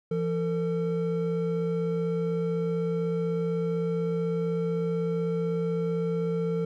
triangle tone pair together, 169.1 / 451.4 Hz, E3 / A4, +44 / +44 cents, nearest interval octave + perfect fourth, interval 1700 cents, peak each -26 dBFS, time 0.11-6.65 s, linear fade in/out 5 ms, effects none

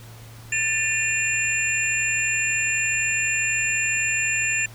sine tone cluster, 1768 / 2434 / 2732 / 7220 Hz, A6 / D#7 / F7 / A8, +8 / -39 / -39 / +44 cents, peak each -26 dBFS, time 0.52-4.66 s, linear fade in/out 5 ms, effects added 113 Hz sine -41 dBFS peak until 4.74 s + pink hiss -47 dBFS RMS until 4.74 s

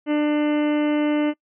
harmonic tone, 298.1 Hz, D4, 26 cents sharp, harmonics 1 / 2 / 3 / 4 / 5 / 6 / 7 / 8 / 9 / 10, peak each -18 / -26 / -34 / -38 / -38 / -42 / -36 / -46 / -42 / -41 dBFS, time 0.06-1.34 s, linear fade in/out 50 ms, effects noise-tail reverb RT60 0.1 s tail -25 dB re dry

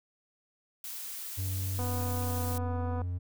blue noise, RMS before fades -40 dBFS, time 0.84-2.58 s, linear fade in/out 2 ms
triangle tone with pitch glide, 94.5 to 89.25 Hz, F#2 to F2, +37 to +38 cents, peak -29 dBFS, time 1.37-3.19 s, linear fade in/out 20 ms, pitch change -99 cents, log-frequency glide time 1.94-2.91 s
click train, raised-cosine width 1 ms, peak -26 dBFS, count 304, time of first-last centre 1.79-3.017 s, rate 247 Hz
effects none

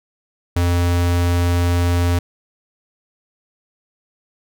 square tone, 87.31 Hz, F2, in tune, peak -15 dBFS, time 0.56-2.19 s, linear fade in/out 5 ms, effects none

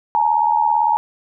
sine tone pair together, 853 / 930.8 Hz, G#5 / A#5, +46 / -3 cents, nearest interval major second, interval 151 cents, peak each -16 dBFS, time 0.15-0.97 s, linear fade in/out 0 ms, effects none

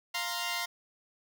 10% pulse chord, F suspended fourth, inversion none, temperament equal, 698.5 / 932.3 / 1046.5 Hz, F5 / Bb5 / C6, 0 / 0 / 0 cents, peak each -28 dBFS, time 0.14-0.66 s, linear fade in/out 10 ms, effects none

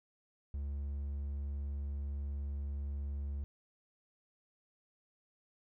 triangle tone, 70.7 Hz, C#2, 35 cents sharp, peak -34 dBFS, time 0.54-3.44 s, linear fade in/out 0 ms, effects none

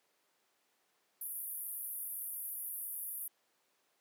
white band-pass noise, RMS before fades -42 dBFS, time 1.21-3.28 s, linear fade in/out 5 ms, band 10000 to 15000 Hz, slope 96 dB/octave, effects pink hiss -75 dBFS RMS until 4 s + high-pass 400 Hz 12 dB/octave

